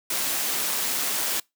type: noise with amplitude modulation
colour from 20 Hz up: white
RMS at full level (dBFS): -25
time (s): 0.1-1.4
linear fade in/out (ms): 5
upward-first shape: sine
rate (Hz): 140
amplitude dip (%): 25
effects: noise-tail reverb RT60 0.2 s tail -25 dB re dry + high-pass 200 Hz 12 dB/octave